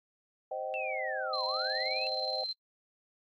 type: chord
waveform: sine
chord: C minor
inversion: none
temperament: equal with one note detuned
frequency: 523.3 / 622.3 / 770.5 Hz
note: C5 / Eb5 / G5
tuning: 0 / 0 / -30 cents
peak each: -38 dBFS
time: 0.51-2.44 s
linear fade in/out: 5 ms
type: linear two-way sweep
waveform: sine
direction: down then up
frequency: 2723 to 932.3 to 2699 Hz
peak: -36 dBFS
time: 0.74-2.07 s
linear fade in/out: 0 ms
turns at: 1.45 s
type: tone with tremolo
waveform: sine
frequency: 4113 Hz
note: C8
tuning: 30 cents flat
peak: -32 dBFS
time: 1.33-2.53 s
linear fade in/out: 5 ms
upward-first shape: square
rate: 19 Hz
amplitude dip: 45%
effects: noise-tail reverb RT60 0.1 s tail -26 dB re dry + AAC 64 kbps